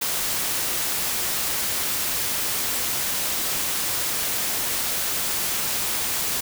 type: noise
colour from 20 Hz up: white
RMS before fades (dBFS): -25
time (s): 0.01-6.41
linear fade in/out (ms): 10
effects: none